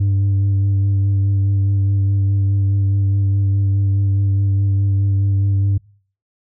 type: tone with vibrato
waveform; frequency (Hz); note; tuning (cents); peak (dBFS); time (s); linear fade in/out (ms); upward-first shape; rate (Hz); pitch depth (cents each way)
sine; 98.7; G2; +12; -10; 0-5.78; 10; sine; 4.8; 16
effects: noise-tail reverb RT60 0.5 s tail -26 dB re dry + tanh soft clip ceiling -12 dBFS